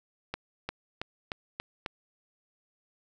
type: accelerating click train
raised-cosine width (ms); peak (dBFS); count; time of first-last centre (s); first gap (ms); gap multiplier
0.3; -17; 6; 0.34-1.862; 350; 0.93
effects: none